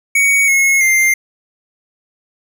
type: tone with pitch steps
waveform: square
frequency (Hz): 2241 / 2174 / 2099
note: C#7 / C#7 / C7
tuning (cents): +18 / -34 / +5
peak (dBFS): -10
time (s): 0.15-1.14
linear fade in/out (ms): 5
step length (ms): 330
effects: none